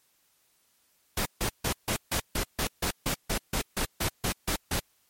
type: noise bursts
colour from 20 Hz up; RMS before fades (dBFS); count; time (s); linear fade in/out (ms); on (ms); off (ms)
pink; -28; 16; 1.17-4.796; 5; 86; 150
effects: white hiss -68 dBFS RMS until 5.09 s + MP3 64 kbps